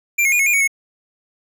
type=tone with pitch steps; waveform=square; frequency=2368 / 2166 / 2437 / 2186 / 2419 / 2234 / 2188 Hz; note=D7 / C#7 / D#7 / C#7 / D#7 / C#7 / C#7; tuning=+14 / -41 / -37 / -25 / -49 / +13 / -23 cents; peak=-14 dBFS; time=0.18-0.677 s; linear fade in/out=10 ms; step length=71 ms; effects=none